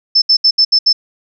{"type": "tone bursts at uneven times", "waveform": "sine", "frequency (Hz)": 5274, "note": "E8", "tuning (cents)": 0, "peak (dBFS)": -6, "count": 6, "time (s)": [[0.15, 0.22], [0.29, 0.37], [0.44, 0.51], [0.58, 0.65], [0.72, 0.79], [0.86, 0.93]], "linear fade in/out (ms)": 10, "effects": []}